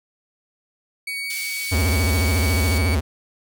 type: tone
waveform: 35% pulse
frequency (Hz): 2249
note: C#7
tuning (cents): +24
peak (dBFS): -24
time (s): 1.07-2.95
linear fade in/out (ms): 5
type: band-pass noise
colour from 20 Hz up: white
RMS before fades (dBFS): -33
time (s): 1.3-2.78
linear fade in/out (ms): 0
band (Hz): 2900 to 12000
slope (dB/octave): 12
type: tone with vibrato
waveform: square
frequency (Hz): 82.2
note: E2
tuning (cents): -4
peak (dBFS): -18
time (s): 1.71-3.01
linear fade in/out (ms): 20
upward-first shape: sine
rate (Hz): 14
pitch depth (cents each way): 260
effects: none